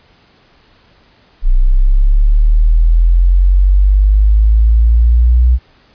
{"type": "linear sweep", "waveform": "sine", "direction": "up", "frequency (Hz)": [30, 61.74], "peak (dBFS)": -5, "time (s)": [1.42, 5.59], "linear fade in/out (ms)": 50, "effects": ["pink hiss -49 dBFS RMS until 5.94 s", "resampled to 11025 Hz"]}